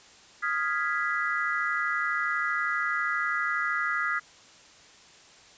sine chord, F half-diminished seventh, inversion third, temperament equal, 1244.5 / 1396.9 / 1661.2 / 1975.5 Hz, Eb6 / F6 / Ab6 / Cb7, 0 / 0 / 0 / 0 cents, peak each -31 dBFS, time 0.42-4.2 s, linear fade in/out 20 ms, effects white hiss -53 dBFS RMS until 5.57 s + resampled to 16000 Hz

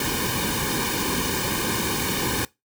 pink noise with comb filter, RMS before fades -25 dBFS, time 0-2.45 s, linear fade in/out 2 ms, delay 1.5 ms, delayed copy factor -0.9, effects noise-tail reverb RT60 0.2 s tail -21 dB re dry

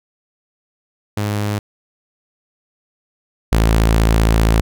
sawtooth tone pair in turn, 103.83 / 55.27 Hz, G#2 / A1, 0 / +8 cents, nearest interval major seventh, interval 1092 cents, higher first, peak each -14 / -7 dBFS, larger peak second, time 1.17-1.59 / 3.52-4.61 s, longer second, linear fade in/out 5 ms, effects none

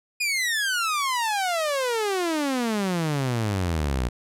sawtooth exponential sweep, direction down, 2489 to 58.3 Hz, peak -19 dBFS, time 0.2-4.09 s, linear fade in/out 10 ms, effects low-pass 12000 Hz 12 dB/octave

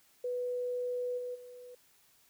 sine tone with level steps, 493.9 Hz, B4, in tune, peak -32 / -36 / -47 dBFS, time 0.24-1.75 s, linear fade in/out 5 ms, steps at 1.17 / 1.34 s, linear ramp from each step 20 ms, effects white hiss -66 dBFS RMS until 2.29 s

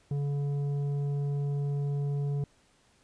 sine tone with tanh clipping, 142.6 Hz, C#3, 49 cents sharp, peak -29 dBFS, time 0.11-2.44 s, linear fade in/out 2 ms, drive 8 dB, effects pink hiss -65 dBFS RMS until 3.03 s + resampled to 22050 Hz

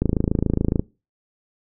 click train, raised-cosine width 3 ms, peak -6 dBFS, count 22, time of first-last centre 0.02-0.795 s, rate 27.1 Hz, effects noise-tail reverb RT60 0.3 s tail -23 dB re dry

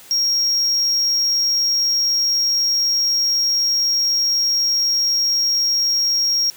triangle tone, 5588 Hz, F8, in tune, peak -14 dBFS, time 0.11-6.5 s, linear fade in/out 0 ms, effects white hiss -43 dBFS RMS until 6.56 s + high-pass 80 Hz 12 dB/octave

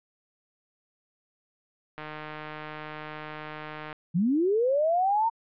click train, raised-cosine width 0.3 ms, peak -20 dBFS, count 299, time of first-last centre 1.98-3.928 s, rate 153 Hz
sine linear sweep, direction up, 155.56 to 928 Hz, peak -21 dBFS, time 4.14-5.3 s, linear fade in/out 20 ms
effects low-pass 2000 Hz 12 dB/octave

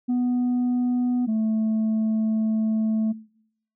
sine tone pair in turn, 246.9 / 219.3 Hz, B3 / A3, 0 / -6 cents, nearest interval major second, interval 206 cents, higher first, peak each -17 / -18 dBFS, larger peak first, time 0.08-1.27 / 1.27-3.13 s, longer second, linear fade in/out 20 ms, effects noise-tail reverb RT60 0.7 s tail -23 dB re dry + tanh soft clip ceiling -19 dBFS

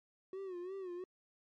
triangle tone with vibrato, 370 Hz, F#4, in tune, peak -39 dBFS, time 0.33-1.04 s, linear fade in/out 2 ms, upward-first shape sine, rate 2.9 Hz, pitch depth 99 cents each way, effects MP3 48 kbps

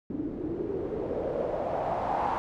white noise with low-pass filter sweep, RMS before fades -31 dBFS, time 0.1-2.38 s, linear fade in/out 0 ms, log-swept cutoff 280 to 930 Hz, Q 4.8, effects none

